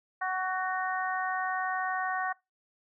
harmonic tone with a mistuned harmonic, 373.3 Hz, F#4, 15 cents sharp, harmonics 2 / 3 / 4 / 5, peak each -32 / -34 / -35 / -36 dBFS, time 0.21-2.33 s, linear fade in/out 10 ms, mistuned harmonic 5, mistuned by -19 cents, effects noise-tail reverb RT60 0.2 s tail -21 dB re dry

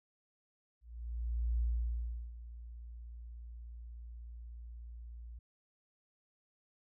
sine tone with ADSR envelope, 58.27 Hz, A#1, in tune, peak -29 dBFS, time 0.81-5.39 s, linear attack 790 ms, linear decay 720 ms, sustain -16 dB, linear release 6 ms, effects none

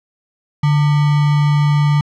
sine tone with sample-and-hold, 146.83 Hz, D3, in tune, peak -10 dBFS, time 0.63-2.01 s, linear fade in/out 5 ms, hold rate 1050 Hz, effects low-pass 4000 Hz 12 dB/octave

